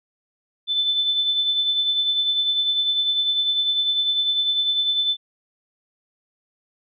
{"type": "tone with tremolo", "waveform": "sine", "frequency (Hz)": 3520, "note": "A7", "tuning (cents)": 0, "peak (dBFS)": -16, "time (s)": [0.67, 5.17], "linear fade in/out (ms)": 50, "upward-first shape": "triangle", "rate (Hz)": 10, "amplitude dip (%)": 50, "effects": []}